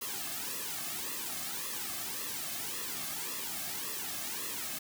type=noise with flanger; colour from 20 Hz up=white; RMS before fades=-38 dBFS; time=0.01-4.79 s; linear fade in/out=10 ms; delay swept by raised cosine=1.3 to 2.13 ms; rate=1.8 Hz; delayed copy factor=-0.8; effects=none